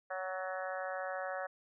harmonic tone with a mistuned harmonic, 186.4 Hz, F#3, 13 cents sharp, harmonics 3 / 4 / 5 / 6 / 7 / 8 / 9 / 10, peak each -40 / -42 / -52 / -48 / -47 / -46 / -46 / -52 dBFS, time 0.1-1.47 s, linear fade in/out 10 ms, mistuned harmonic 9, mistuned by +22 cents, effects none

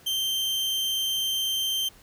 40% pulse tone, 3136 Hz, G7, in tune, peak -24 dBFS, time 0.06-1.89 s, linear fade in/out 10 ms, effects pink hiss -54 dBFS RMS until 2.02 s

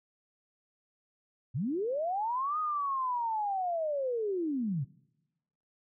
sine linear two-way sweep, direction up then down, 103.83 to 1256 to 122.2 Hz, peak -29 dBFS, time 1.54-4.85 s, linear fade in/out 20 ms, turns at 2.59 s, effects noise-tail reverb RT60 1.0 s tail -24 dB re dry

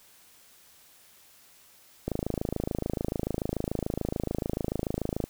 click train, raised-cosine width 2 ms, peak -15 dBFS, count 86, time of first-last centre 2.08-5.24 s, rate 26.9 Hz, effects white hiss -57 dBFS RMS until 5.29 s

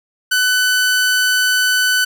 sawtooth tone, 1500 Hz, F#6, 23 cents sharp, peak -9 dBFS, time 0.31-2.05 s, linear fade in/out 10 ms, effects none

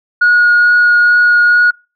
sine tone with vibrato, 1445 Hz, F#6, 41 cents flat, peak -4 dBFS, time 0.21-1.71 s, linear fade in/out 10 ms, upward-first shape triangle, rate 2.3 Hz, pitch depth 9 cents each way, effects noise-tail reverb RT60 0.3 s tail -26 dB re dry + tanh soft clip ceiling -3 dBFS

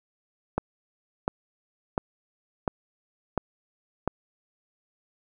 click train, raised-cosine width 1 ms, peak -10 dBFS, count 6, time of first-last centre 0.58-4.077 s, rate 1.43 Hz, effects none

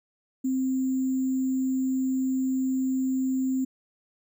sine tone with sample-and-hold, 261.6 Hz, C4, in tune, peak -23 dBFS, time 0.44-3.65 s, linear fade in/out 10 ms, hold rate 7350 Hz, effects none

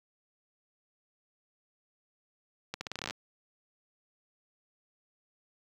accelerating click train, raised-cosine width 0.2 ms, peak -18 dBFS, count 13, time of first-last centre 2.74-3.108 s, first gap 70 ms, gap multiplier 0.83, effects high-pass 60 Hz 12 dB/octave + 9-bit

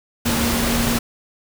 sine tone in noise, 234.5 Hz, A#3, 11 cents sharp, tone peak -21 dBFS, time 0.25-0.99 s, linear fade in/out 10 ms, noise pink, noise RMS -21 dBFS, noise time 0.25-0.99 s, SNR -3 dB, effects none

